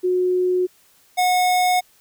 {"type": "tone pair in turn", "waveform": ["sine", "square"], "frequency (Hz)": [364.2, 728.4], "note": ["F#4", "F#5"], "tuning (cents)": [-27, -27], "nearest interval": "octave", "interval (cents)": 1200, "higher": "second", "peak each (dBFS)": -16, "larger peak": "neither", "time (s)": [[0.03, 0.67], [1.17, 1.81]], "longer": "neither", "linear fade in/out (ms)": 20, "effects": ["white hiss -56 dBFS RMS until 2 s"]}